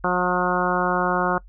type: harmonic tone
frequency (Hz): 180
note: F#3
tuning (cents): -47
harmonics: 1 / 2 / 3 / 4 / 5 / 6 / 7 / 8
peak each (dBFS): -27 / -27 / -27 / -27 / -27 / -27 / -27 / -27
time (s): 0.04-1.38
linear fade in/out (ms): 2
effects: noise-tail reverb RT60 0.1 s tail -23 dB re dry + added 45 Hz sine -42 dBFS peak until 1.48 s